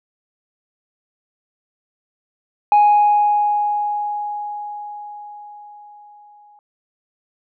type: tone with exponential decay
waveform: sine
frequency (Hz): 830.6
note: G#5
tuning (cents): 0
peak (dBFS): -6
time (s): 2.72-6.59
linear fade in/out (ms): 1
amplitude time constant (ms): 840
effects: tanh soft clip ceiling -7 dBFS